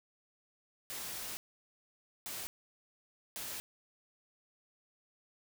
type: noise bursts at uneven times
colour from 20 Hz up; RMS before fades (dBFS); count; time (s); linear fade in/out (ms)
white; -42; 3; 0.9-1.37 / 2.26-2.47 / 3.36-3.6; 0
effects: none